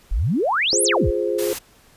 sine exponential two-way sweep, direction up then down, 35.28 to 11500 to 35.28 Hz, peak -17 dBFS, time 0.11-1.11 s, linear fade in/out 10 ms, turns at 0.83 s
sine chord, F minor, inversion none, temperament equal, 349.2 / 415.3 / 523.3 Hz, F4 / Ab4 / C5, 0 / 0 / 0 cents, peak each -24 / -23 / -24 dBFS, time 0.73-1.53 s, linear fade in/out 0 ms
white noise, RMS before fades -30 dBFS, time 1.38-1.59 s, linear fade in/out 10 ms
effects pink hiss -53 dBFS RMS until 1.96 s + resampled to 32000 Hz

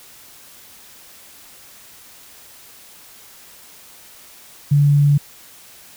sine tone, 144.1 Hz, D3, 33 cents flat, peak -10 dBFS, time 4.71-5.18 s, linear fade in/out 10 ms, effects white hiss -44 dBFS RMS until 5.96 s

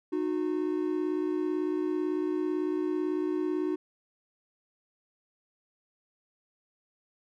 triangle tone pair together, 306.6 / 364.6 Hz, D#4 / F#4, -25 / -25 cents, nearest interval minor third, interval 300 cents, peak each -28 dBFS, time 0.12-3.76 s, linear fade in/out 10 ms, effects none

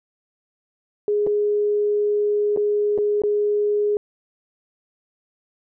sine tone with dropouts, 415.3 Hz, G#4, in tune, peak -17 dBFS, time 1.08-3.97 s, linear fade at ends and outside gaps 1 ms, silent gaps 1.266-1.271 / 2.563-2.573 / 2.978-2.985 / 3.219-3.236 s, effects none

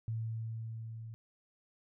sine tone with level ramp, 112.6 Hz, A2, 40 cents sharp, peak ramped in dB -33 to -43 dBFS, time 0.08-1.14 s, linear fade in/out 0 ms, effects none

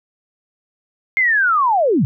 sine linear sweep, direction down, 2138 to 110 Hz, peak -12 dBFS, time 1.17-2.05 s, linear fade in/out 0 ms, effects none

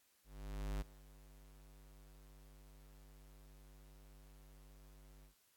square tone with ADSR envelope, 50 Hz, G1, 35 cents sharp, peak -38 dBFS, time 0.24-5.35 s, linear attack 570 ms, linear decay 19 ms, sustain -21 dB, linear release 110 ms, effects white hiss -74 dBFS RMS until 5.56 s + AAC 64 kbps

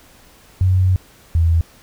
sine tone pair in turn, 92.8 / 82.75 Hz, F#2 / E2, +6 / +7 cents, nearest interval major second, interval 199 cents, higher first, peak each -11 dBFS, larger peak neither, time 0.61-0.96 / 1.35-1.61 s, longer first, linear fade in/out 0 ms, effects pink hiss -48 dBFS RMS until 1.82 s

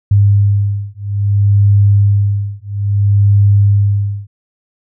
sine beating tone pair, 100.9 / 101.5 Hz, G#2 / G#2, -49 / -39 cents, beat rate 0.6 Hz, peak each -11 dBFS, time 0.11-4.27 s, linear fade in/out 5 ms, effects none

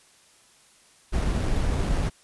brown noise with sample-and-hold, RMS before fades -24 dBFS, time 1.12-2.1 s, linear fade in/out 20 ms, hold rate 7350 Hz, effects white hiss -57 dBFS RMS until 2.23 s + resampled to 24000 Hz

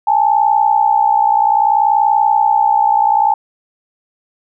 sine tone pair together, 819.4 / 880 Hz, G#5 / A5, -24 / 0 cents, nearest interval minor second, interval 124 cents, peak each -12 dBFS, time 0.07-3.34 s, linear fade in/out 5 ms, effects none

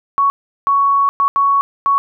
sine tone bursts at uneven times, 1115 Hz, C#6, 10 cents sharp, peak -10 dBFS, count 5, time 0.18-0.3 / 0.67-1.09 / 1.2-1.28 / 1.36-1.61 / 1.86-1.98 s, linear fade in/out 0 ms, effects none

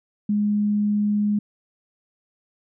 sine tone, 207.7 Hz, G#3, in tune, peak -18 dBFS, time 0.29-1.39 s, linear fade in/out 5 ms, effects none

